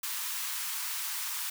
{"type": "high-pass noise", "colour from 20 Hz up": "white", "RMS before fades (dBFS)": -35, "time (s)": [0.03, 1.5], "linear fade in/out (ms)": 5, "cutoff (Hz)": 850, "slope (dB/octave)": 96, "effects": []}